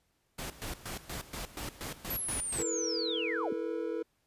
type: noise with tremolo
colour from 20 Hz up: pink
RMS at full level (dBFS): -39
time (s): 0.38-2.63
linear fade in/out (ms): 10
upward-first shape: square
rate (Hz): 4.2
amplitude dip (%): 80
type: linear sweep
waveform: sine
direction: down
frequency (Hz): 12000 to 185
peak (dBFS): -33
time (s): 2.1-3.53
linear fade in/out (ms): 5
type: chord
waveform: triangle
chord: E suspended fourth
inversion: none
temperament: equal with one note detuned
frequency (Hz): 329.6 / 440 / 483.2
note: E4 / A4 / B4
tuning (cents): 0 / 0 / -38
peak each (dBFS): -35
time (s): 2.58-4.03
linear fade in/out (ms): 10
effects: pink hiss -75 dBFS RMS until 4.26 s + resampled to 32000 Hz